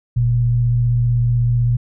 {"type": "tone pair together", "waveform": "sine", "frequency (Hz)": [45.27, 120], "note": ["F#1", "B2"], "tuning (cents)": [-37, -49], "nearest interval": "octave + perfect fourth", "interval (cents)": 1688, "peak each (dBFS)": [-24, -13], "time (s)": [0.16, 1.77], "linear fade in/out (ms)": 10, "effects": []}